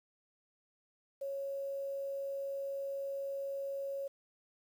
sine tone with quantisation, 552 Hz, C#5, 7 cents flat, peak -36 dBFS, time 1.21-4.08 s, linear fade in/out 10 ms, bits 10, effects none

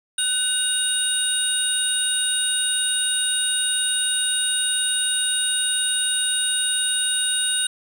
sine tone cluster, 1505 / 2846 / 3753 / 9030 Hz, F#6 / F7 / A#7 / C#9, +29 / +32 / +11 / +31 cents, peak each -29 / -28 / -24 / -20 dBFS, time 0.18-7.67 s, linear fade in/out 5 ms, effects tanh soft clip ceiling -14 dBFS + 8-bit

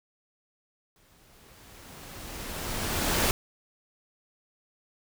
pink noise with exponential growth, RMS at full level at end -23 dBFS, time 0.96-3.31 s, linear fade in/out 1 ms, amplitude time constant 510 ms, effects none

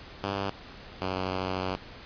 5% pulse tone pair in turn, 98.8 / 93.25 Hz, G2 / F#2, +14 / +14 cents, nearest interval minor second, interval 100 cents, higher first, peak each -18 dBFS, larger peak neither, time 0.23-0.5 / 1.01-1.76 s, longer second, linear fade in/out 5 ms, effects pink hiss -46 dBFS RMS until 2.05 s + resampled to 11025 Hz

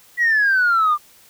sine exponential sweep, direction down, 1956 to 1178 Hz, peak -12 dBFS, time 0.17-0.98 s, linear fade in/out 50 ms, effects tanh soft clip ceiling -10 dBFS + white hiss -50 dBFS RMS until 1.29 s

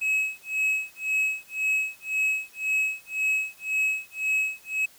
triangle tone with tremolo, 2566 Hz, E7, 47 cents flat, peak -19 dBFS, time 0.01-4.86 s, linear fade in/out 10 ms, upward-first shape sine, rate 1.9 Hz, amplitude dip 100%, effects white hiss -54 dBFS RMS until 4.98 s

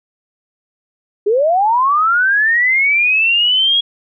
sine linear sweep, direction up, 391.3 to 3322 Hz, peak -10 dBFS, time 1.26-3.81 s, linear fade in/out 10 ms, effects none

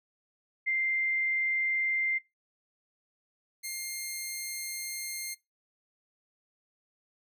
sine / 10% pulse tone pair in turn, 2093 / 2117 Hz, C7 / C7, 0 / +20 cents, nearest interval unison, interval 20 cents, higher second, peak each -26 dBFS, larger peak neither, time 0.66-2.19 / 3.63-5.35 s, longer second, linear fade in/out 20 ms, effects noise-tail reverb RT60 0.2 s tail -20 dB re dry

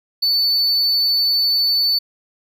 triangle tone, 4494 Hz, C#8, 23 cents sharp, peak -13 dBFS, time 0.22-1.99 s, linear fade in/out 10 ms, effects 9-bit

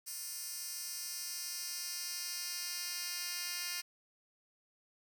10% pulse tone with high-pass filter sweep, 352.7 Hz, F4, 17 cents sharp, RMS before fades -41 dBFS, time 0.06-3.82 s, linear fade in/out 20 ms, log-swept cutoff 7400 to 3400 Hz, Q 1.1, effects none

